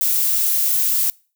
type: noise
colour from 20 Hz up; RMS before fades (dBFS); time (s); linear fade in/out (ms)
violet; -18; 0.01-1.1; 0
effects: noise-tail reverb RT60 0.4 s tail -25 dB re dry